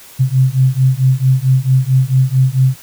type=beating tone pair; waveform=sine; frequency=128.7 / 133.2 Hz; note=C3 / C3; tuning=-28 / +31 cents; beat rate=4.5 Hz; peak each=-12 dBFS; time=0.19-2.76 s; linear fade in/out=20 ms; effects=white hiss -39 dBFS RMS until 2.82 s